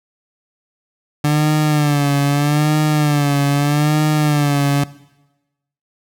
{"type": "tone with vibrato", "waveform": "30% pulse", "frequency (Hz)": 147.1, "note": "D3", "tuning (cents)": 3, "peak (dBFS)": -10, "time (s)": [1.24, 4.84], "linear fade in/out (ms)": 5, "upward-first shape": "sine", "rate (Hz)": 0.8, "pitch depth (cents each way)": 68, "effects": ["noise-tail reverb RT60 1.0 s tail -19 dB re dry"]}